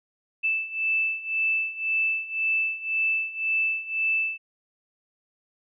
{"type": "beating tone pair", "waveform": "sine", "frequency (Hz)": [2637, 2638.9], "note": ["E7", "E7"], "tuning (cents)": [0, 1], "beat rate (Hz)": 1.9, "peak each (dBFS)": [-28, -25], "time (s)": [0.43, 4.38], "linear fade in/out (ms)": 20, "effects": []}